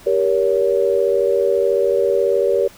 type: chord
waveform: sine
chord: G diminished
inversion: none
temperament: just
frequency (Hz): 392 / 470.4 / 564.5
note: G4 / Bb4 / Db5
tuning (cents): 0 / +16 / +31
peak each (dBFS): -18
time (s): 0.06-2.68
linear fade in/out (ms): 10
effects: pink hiss -44 dBFS RMS until 2.77 s